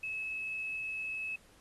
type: tone with quantisation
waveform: sine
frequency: 2588 Hz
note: E7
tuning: 32 cents flat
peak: -35 dBFS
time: 0.03-1.36 s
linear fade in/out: 5 ms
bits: 10
effects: pink hiss -63 dBFS RMS until 1.6 s + AAC 32 kbps